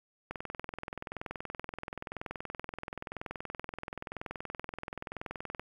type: click train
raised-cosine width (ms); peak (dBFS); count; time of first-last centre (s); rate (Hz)
0.5; -23; 112; 0.31-5.596; 21
effects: 9-bit